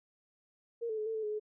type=tone with pitch steps; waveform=sine; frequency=466.4 / 437.3 / 427.8 / 446.7 / 437.5 / 422.1 / 426 Hz; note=A#4 / A4 / A4 / A4 / A4 / G#4 / G#4; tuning=+1 / -11 / -49 / +26 / -10 / +28 / +44 cents; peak=-33 dBFS; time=0.81-1.398 s; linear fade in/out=20 ms; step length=84 ms; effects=none